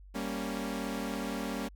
sawtooth chord, G diminished, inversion none, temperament equal, 196 / 233.1 / 277.2 Hz, G3 / Bb3 / Db4, 0 / 0 / 0 cents, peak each -34 dBFS, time 0.14-1.69 s, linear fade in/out 20 ms, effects added 48 Hz sine -49 dBFS peak until 1.75 s

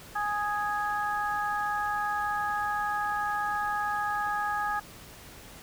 harmonic tone, 415.3 Hz, G#4, in tune, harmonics 2 / 3 / 4, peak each -30 / -32 / -33 dBFS, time 0.15-4.8 s, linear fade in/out 10 ms, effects pink hiss -48 dBFS RMS until 5.62 s

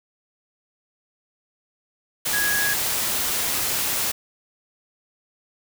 sine tone in noise, 1661.2 Hz, G#6, in tune, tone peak -22 dBFS, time 2.33-2.74 s, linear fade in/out 10 ms, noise white, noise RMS -24 dBFS, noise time 2.25-4.12 s, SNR -1 dB, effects none

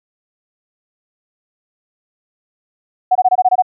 sine tone bursts, 740 Hz, F#5, in tune, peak -7 dBFS, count 8, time 3.11-3.623 s, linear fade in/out 10 ms, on 44 ms, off 23 ms, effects none

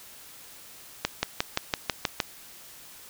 accelerating click train, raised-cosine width 0.2 ms, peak -6 dBFS, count 8, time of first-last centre 1.05-2.202 s, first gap 180 ms, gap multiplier 0.97, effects white hiss -48 dBFS RMS until 3.09 s

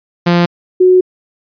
sawtooth / sine tone pair in turn, 173.5 / 367.6 Hz, F3 / F#4, -11 / -11 cents, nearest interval octave + minor second, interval 1300 cents, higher second, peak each -4 dBFS, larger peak neither, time 0.26-0.46 / 0.8-1.01 s, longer second, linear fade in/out 10 ms, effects resampled to 11025 Hz

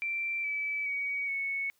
sine tone with pitch steps, 2349 / 2302 / 2256 / 2211 Hz, D7 / D7 / C#7 / C#7, 0 / -35 / +30 / -5 cents, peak -30 dBFS, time 0.02-1.7 s, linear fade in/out 0 ms, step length 420 ms, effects white hiss -71 dBFS RMS until 1.79 s

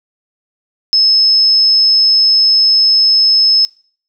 sine tone, 5200 Hz, E8, 24 cents flat, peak -7 dBFS, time 0.93-3.65 s, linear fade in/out 0 ms, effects noise-tail reverb RT60 0.5 s tail -23 dB re dry

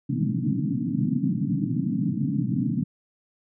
pink band-pass noise, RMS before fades -25 dBFS, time 0.09-2.84 s, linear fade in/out 10 ms, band 120 to 300 Hz, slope 96 dB/octave, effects none

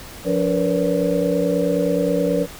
sine tone cluster, 176.2 / 285.9 / 465.1 / 494.5 / 569 Hz, F3 / D4 / A#4 / B4 / C#5, +16 / -46 / -4 / +2 / +45 cents, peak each -23 dBFS, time 0.24-2.47 s, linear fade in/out 50 ms, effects pink hiss -38 dBFS RMS until 2.59 s

